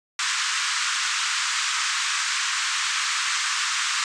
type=band-pass noise; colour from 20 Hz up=pink; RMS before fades=-25 dBFS; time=0.19-4.04 s; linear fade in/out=2 ms; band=1100 to 8200 Hz; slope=48 dB/octave; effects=resampled to 22050 Hz